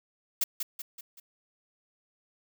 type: noise with echo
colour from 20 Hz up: blue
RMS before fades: -26 dBFS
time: 0.41-0.44 s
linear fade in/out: 5 ms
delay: 190 ms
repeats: 4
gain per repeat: -6 dB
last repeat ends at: 1.2 s
effects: none